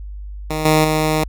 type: tone with level steps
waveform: 10% pulse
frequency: 155.5 Hz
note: D#3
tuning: 1 cent flat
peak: -12 / -3 / -7 dBFS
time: 0.5-1.24 s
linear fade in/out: 5 ms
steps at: 0.65 / 0.84 s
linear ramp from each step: 5 ms
effects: added 50 Hz sine -28 dBFS peak until 1.28 s